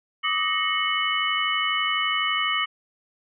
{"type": "tone cluster", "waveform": "sine", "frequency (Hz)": [1169, 1261, 1864, 2191, 2981], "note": ["D6", "D#6", "A#6", "C#7", "F#7"], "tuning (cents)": [-8, 23, -1, -21, 12], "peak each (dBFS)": [-29, -29, -30, -27, -26], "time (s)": [0.23, 2.66], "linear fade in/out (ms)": 20, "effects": []}